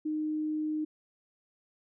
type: tone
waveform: sine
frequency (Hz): 307.6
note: D#4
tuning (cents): -20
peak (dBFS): -29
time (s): 0.05-0.85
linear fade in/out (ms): 10
effects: none